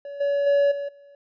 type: tone with level steps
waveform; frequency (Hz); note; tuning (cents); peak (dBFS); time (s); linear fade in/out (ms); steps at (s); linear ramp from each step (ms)
triangle; 567; C#5; +39; -31 / -18 / -14 / -25 / -45; 0.05-1.15; 2; 0.2 / 0.46 / 0.71 / 0.88; 10
effects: resampled to 11025 Hz